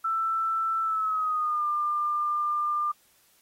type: tone with pitch glide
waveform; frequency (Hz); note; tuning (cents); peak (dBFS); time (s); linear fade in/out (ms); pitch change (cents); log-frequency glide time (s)
sine; 1329 to 1197.8; E6 to D6; +14 to +34; -24; 0.04-2.92; 10; -180; 0.82-1.66
effects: white hiss -63 dBFS RMS until 3.41 s + AAC 48 kbps